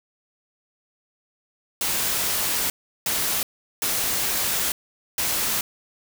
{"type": "noise bursts at uneven times", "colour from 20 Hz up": "white", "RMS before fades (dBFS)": -24, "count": 4, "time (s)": [[1.81, 2.7], [3.06, 3.43], [3.82, 4.72], [5.18, 5.61]], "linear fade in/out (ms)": 2, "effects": []}